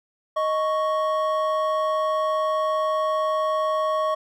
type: tone pair together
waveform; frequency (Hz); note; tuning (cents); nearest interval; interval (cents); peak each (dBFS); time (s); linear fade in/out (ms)
triangle; 623.9 / 1108.7; D#5 / C#6; +5 / 0; minor seventh; 995; -21 / -22; 0.36-4.15; 10
effects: none